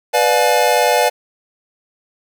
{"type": "chord", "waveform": "square", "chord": "B diminished seventh", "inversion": "none", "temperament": "just", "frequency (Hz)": [493.9, 592.7, 711.2, 853.4], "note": ["B4", "D5", "F5", "Ab5"], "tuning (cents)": [0, 16, 31, 47], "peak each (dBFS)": -18, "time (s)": [0.13, 1.1], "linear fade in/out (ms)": 20, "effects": []}